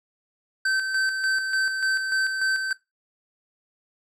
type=tone with tremolo; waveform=square; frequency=1545 Hz; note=G6; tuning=26 cents flat; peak=-21 dBFS; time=0.65-2.73 s; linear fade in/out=5 ms; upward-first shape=square; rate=3.4 Hz; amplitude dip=45%; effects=noise-tail reverb RT60 0.2 s tail -19 dB re dry + low-pass 7000 Hz 12 dB/octave